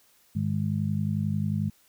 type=harmonic tone; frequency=51.2 Hz; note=G#1; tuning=24 cents flat; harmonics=2 / 3 / 4; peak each=-29 / -29 / -29 dBFS; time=0.35-1.7 s; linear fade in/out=10 ms; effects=white hiss -62 dBFS RMS until 1.88 s